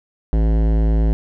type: tone with hard clipping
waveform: sine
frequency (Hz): 54.5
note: A1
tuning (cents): -16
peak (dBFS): -15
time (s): 0.33-1.13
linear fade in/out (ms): 0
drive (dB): 17
effects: none